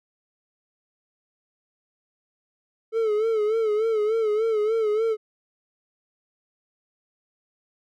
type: tone with vibrato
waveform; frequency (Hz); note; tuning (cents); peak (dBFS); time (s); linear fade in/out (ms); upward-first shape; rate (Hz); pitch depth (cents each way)
triangle; 436.3; A4; -15; -18; 2.92-5.17; 50; sine; 3.4; 75
effects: none